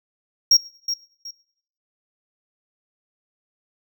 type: tone with echo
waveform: triangle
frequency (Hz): 5588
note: F8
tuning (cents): 0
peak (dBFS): -9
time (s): 0.51-0.57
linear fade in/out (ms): 5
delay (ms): 370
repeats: 2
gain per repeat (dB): -11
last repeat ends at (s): 1.31
effects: noise-tail reverb RT60 0.7 s tail -22 dB re dry